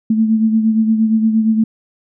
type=beating tone pair; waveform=sine; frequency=220 / 228.6 Hz; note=A3 / A#3; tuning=0 / -34 cents; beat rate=8.6 Hz; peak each=-11 / -20 dBFS; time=0.1-1.64 s; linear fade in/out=5 ms; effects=none